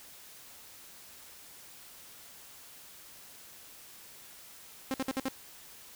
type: tone bursts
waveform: sawtooth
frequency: 265.1 Hz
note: C4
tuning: 23 cents sharp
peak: -26 dBFS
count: 5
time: 4.91-5.284 s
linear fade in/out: 0 ms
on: 30 ms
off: 56 ms
effects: white hiss -52 dBFS RMS until 5.95 s